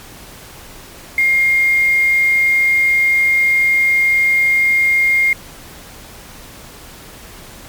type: tone with quantisation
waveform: sine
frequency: 2126 Hz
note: C7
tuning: 27 cents sharp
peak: -10 dBFS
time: 1.18-5.33 s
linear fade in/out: 2 ms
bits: 5
effects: pink hiss -37 dBFS RMS until 7.68 s + MP3 96 kbps